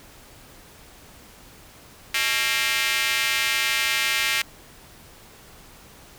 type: tone with high-pass filter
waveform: square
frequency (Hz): 124.2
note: B2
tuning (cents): +10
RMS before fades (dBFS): -23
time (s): 2.14-4.42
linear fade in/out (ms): 5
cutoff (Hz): 2200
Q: 2
effects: pink hiss -48 dBFS RMS until 6.18 s